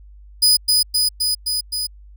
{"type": "tone with echo", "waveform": "sawtooth", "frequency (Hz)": 4978, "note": "D#8", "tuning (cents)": 0, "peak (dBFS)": -8, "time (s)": [0.42, 0.57], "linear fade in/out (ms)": 10, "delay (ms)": 260, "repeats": 5, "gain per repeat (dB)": -2, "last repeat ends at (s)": 1.87, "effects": ["added 50 Hz sine -40 dBFS peak until 2.16 s"]}